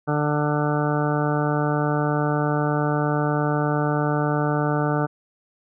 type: harmonic tone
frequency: 148.4 Hz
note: D3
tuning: 18 cents sharp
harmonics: 1 / 2 / 3 / 4 / 5 / 6 / 8 / 9 / 10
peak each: -23 / -26 / -28 / -29 / -30 / -31 / -32 / -33 / -33 dBFS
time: 0.07-5.07 s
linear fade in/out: 20 ms
effects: none